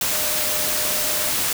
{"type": "tone in noise", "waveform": "sine", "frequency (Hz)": 609, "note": "D#5", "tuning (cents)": -37, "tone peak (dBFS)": -32, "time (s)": [0.12, 1.3], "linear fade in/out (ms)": 2, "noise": "white", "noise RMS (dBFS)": -22, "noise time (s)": [0.01, 1.53], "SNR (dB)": -13, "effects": []}